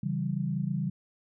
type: chord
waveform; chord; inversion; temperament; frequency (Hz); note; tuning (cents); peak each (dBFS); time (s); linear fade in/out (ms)
sine; C# diminished; none; equal with one note detuned; 138.59 / 164.81 / 194.19; C#3 / E3 / G3; 0 / 0 / -16; -32; 0.03-0.9; 5
effects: none